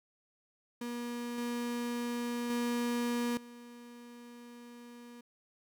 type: tone with level steps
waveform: 35% pulse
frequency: 239.5 Hz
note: A#3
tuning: 47 cents sharp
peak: -35 / -32 / -29 / -47 dBFS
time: 0.81-5.21 s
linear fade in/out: 5 ms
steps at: 1.38 / 2.5 / 3.37 s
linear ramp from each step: 2 ms
effects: none